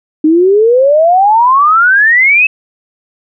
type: exponential sweep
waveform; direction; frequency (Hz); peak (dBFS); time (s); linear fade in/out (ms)
sine; up; 302.7 to 2630; -4; 0.24-2.47; 5
effects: none